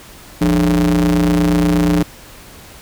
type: ring-modulated tone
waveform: square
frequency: 62.3 Hz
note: B1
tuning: 16 cents sharp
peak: -9 dBFS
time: 0.41-2.03 s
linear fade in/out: 5 ms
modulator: 235 Hz
effects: pink hiss -39 dBFS RMS until 2.81 s